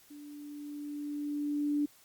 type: tone with level ramp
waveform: sine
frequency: 292.5 Hz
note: D4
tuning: 7 cents flat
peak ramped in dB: -46 to -26 dBFS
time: 0.1-1.86 s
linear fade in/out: 10 ms
effects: white hiss -61 dBFS RMS until 2.04 s + Opus 48 kbps

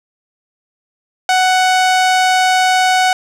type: tone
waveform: sawtooth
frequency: 743 Hz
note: F#5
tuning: 7 cents sharp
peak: -6 dBFS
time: 1.29-3.13 s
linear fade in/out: 2 ms
effects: low-pass 8000 Hz 12 dB/octave + 8-bit

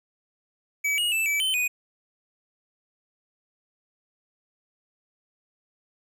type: tone with pitch steps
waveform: square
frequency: 2285 / 2881 / 2643 / 2305 / 3067 / 2481 Hz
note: D7 / F#7 / E7 / D7 / G7 / D#7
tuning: -48 / -47 / +4 / -33 / -38 / -6 cents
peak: -23 dBFS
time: 0.84-1.68 s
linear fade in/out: 10 ms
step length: 140 ms
effects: none

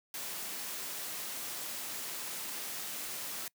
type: noise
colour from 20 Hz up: white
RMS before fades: -40 dBFS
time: 0.14-3.48 s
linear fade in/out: 2 ms
effects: noise-tail reverb RT60 0.1 s tail -24 dB re dry + high-pass 150 Hz 12 dB/octave

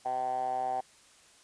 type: tone with band-pass filter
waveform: 10% pulse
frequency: 127.9 Hz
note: C3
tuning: 39 cents flat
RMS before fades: -32 dBFS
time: 0.05-0.81 s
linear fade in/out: 10 ms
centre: 770 Hz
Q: 9.6
effects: white hiss -59 dBFS RMS until 1.43 s + resampled to 22050 Hz

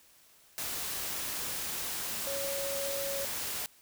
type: tone in noise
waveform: sine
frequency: 555 Hz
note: C#5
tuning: 2 cents sharp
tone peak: -35 dBFS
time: 2.27-3.25 s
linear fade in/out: 0 ms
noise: white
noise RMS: -36 dBFS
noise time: 0.58-3.66 s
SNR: -2 dB
effects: white hiss -61 dBFS RMS until 3.81 s

